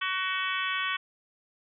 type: harmonic tone with a mistuned harmonic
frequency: 375.2 Hz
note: F#4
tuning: 24 cents sharp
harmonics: 3 / 4 / 5 / 6 / 7 / 8 / 9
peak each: -33 / -34 / -35 / -36 / -36 / -37 / -38 dBFS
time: 0.01-0.97 s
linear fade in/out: 10 ms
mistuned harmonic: 8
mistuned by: +30 cents
effects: none